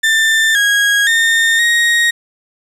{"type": "tone with pitch steps", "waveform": "35% pulse", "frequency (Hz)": [1784, 1644, 1825, 1876], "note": ["A6", "G#6", "A#6", "A#6"], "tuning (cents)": [23, -18, -37, 11], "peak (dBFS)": -8, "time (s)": [0.03, 2.11], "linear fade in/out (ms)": 10, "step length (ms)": 520, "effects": ["low-pass 10000 Hz 12 dB/octave", "7-bit"]}